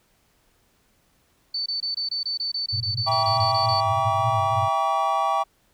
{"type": "tone bursts", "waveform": "sine", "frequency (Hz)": 4521, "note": "C#8", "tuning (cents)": 33, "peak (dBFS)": -24, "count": 16, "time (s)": [1.54, 3.805], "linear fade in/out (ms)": 5, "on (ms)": 120, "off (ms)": 23}
{"type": "band-pass noise", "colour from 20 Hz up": "white", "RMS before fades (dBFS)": -30, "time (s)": [2.72, 4.69], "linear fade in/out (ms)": 10, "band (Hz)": [100, 120], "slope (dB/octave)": 96}
{"type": "chord", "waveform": "triangle", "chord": "E diminished seventh", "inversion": "none", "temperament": "just", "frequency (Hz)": [659.3, 791.1, 949.3, 1139.2], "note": ["E5", "G5", "Bb5", "Db6"], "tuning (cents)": [0, 16, 31, 47], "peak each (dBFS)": [-26, -22, -27, -22], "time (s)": [3.06, 5.44], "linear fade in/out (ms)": 20}
{"effects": ["pink hiss -64 dBFS RMS until 5.73 s"]}